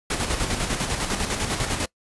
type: noise with tremolo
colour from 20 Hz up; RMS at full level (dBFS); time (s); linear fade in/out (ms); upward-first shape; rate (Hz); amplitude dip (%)
pink; -24; 0.1-1.86; 5; square; 10; 45
effects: noise-tail reverb RT60 0.1 s tail -22 dB re dry + resampled to 24000 Hz